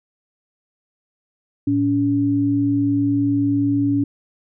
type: tone pair together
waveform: sine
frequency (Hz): 112.72 / 283.3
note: A2 / C#4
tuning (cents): +42 / +38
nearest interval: octave + major third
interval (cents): 1596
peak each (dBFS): -23 / -16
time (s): 1.67-4.04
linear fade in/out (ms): 5
effects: none